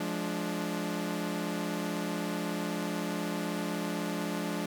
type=chord; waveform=sawtooth; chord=D diminished; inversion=first; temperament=equal with one note detuned; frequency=174.61 / 210.7 / 293.7 Hz; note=F3 / Ab3 / D4; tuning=0 / +25 / 0 cents; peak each=-32 dBFS; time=0-4.66 s; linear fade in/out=5 ms; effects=none